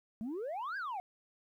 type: exponential two-way sweep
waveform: sine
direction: up then down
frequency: 207.7 to 1661.2 to 711 Hz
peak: -34 dBFS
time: 0.21-1 s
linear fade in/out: 0 ms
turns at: 0.77 s
effects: tanh soft clip ceiling -35 dBFS + 12-bit